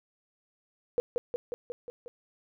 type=tone with echo; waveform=sine; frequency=484.1 Hz; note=B4; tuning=35 cents flat; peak=-22 dBFS; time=0.98-1 s; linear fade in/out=0 ms; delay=180 ms; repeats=6; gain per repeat=-3 dB; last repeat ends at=2.08 s; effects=none